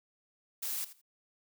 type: noise with echo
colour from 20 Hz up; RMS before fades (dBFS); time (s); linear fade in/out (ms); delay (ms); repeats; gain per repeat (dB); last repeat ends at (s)
blue; -36; 0.62-0.85; 10; 83; 2; -15; 1.016
effects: none